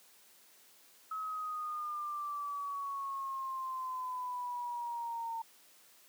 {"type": "exponential sweep", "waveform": "sine", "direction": "down", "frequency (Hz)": [1287, 908], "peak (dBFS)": -36, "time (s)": [1.11, 5.42], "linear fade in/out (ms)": 5, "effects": ["white hiss -62 dBFS RMS until 6.08 s", "high-pass 200 Hz 12 dB/octave"]}